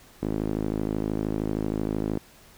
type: tone with band-pass filter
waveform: sawtooth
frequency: 53 Hz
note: G#1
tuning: 36 cents sharp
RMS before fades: -28 dBFS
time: 0.22-2.18 s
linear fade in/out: 5 ms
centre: 300 Hz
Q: 1.7
effects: pink hiss -53 dBFS RMS until 2.57 s